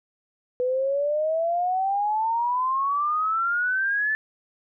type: exponential sweep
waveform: sine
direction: up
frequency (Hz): 493.9 to 1760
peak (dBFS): -21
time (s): 0.6-4.15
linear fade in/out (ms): 0
effects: none